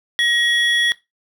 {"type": "tone pair together", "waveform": "triangle", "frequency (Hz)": [1896, 3359], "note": ["A#6", "G#7"], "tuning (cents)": [29, 19], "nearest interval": "minor seventh", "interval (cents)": 990, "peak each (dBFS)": -16, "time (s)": [0.19, 0.92], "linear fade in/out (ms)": 0, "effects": ["noise-tail reverb RT60 0.2 s tail -18 dB re dry"]}